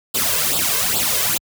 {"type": "noise with flanger", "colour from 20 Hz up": "white", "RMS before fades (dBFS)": -19, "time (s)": [0.14, 1.38], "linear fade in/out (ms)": 10, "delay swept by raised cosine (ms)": [0.24, 1.94], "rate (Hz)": 2.4, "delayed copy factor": 0.75, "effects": ["high-pass 60 Hz 12 dB/octave"]}